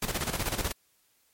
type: noise with tremolo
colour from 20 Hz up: pink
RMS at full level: -29 dBFS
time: 0.02-0.72 s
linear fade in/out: 5 ms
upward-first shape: square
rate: 16 Hz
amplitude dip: 65%
effects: white hiss -68 dBFS RMS until 1.33 s + MP3 64 kbps